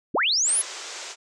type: linear sweep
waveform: sine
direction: up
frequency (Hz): 116.54 to 10880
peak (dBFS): -19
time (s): 0.14-0.62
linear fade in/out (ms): 10
type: band-pass noise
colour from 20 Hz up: white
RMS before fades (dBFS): -37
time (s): 0.44-1.16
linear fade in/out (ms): 50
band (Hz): 340 to 7700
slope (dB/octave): 48
effects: none